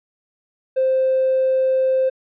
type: tone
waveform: triangle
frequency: 523.3 Hz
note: C5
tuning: in tune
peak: -11 dBFS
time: 0.76-2.1 s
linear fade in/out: 20 ms
effects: tanh soft clip ceiling -12 dBFS + resampled to 8000 Hz